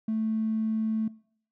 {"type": "tone", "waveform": "triangle", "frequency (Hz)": 220, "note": "A3", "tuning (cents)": 0, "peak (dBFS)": -22, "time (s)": [0.08, 1.08], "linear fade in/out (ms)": 5, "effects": ["noise-tail reverb RT60 0.6 s tail -25 dB re dry", "tanh soft clip ceiling -22 dBFS"]}